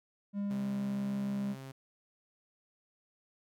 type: tone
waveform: triangle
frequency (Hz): 201.6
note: G3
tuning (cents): +49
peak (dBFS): -30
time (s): 0.33-1.56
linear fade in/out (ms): 50
type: tone with pitch glide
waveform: sawtooth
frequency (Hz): 132.6 to 134.06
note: C3 to C3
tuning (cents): +23 to +42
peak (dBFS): -40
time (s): 0.5-1.72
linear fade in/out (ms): 10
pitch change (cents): +19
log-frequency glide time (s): 0.87-1.28
effects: none